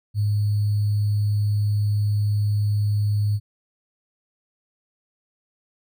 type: tone with sample-and-hold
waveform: sine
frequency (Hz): 103.83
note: G#2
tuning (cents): 0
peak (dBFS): -18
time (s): 0.14-3.4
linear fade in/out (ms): 50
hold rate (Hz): 4410
effects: none